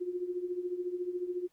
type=tone with tremolo; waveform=sine; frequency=358 Hz; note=F4; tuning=43 cents sharp; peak=-29 dBFS; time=0-1.48 s; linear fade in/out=20 ms; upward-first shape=triangle; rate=14 Hz; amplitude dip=80%; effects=pink hiss -73 dBFS RMS until 1.52 s